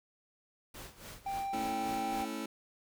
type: noise with tremolo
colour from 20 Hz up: pink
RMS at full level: -46 dBFS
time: 0.74-2.23 s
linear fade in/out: 5 ms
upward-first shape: sine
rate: 3.6 Hz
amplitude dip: 80%
type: tone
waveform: triangle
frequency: 786 Hz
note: G5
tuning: 4 cents sharp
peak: -32 dBFS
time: 1.26-2.25 s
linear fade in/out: 5 ms
type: chord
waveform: sawtooth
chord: A major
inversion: none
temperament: just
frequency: 220 / 275 / 330 Hz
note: A3 / C#4 / E4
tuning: 0 / -14 / +2 cents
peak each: -37 dBFS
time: 1.53-2.46 s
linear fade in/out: 5 ms
effects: none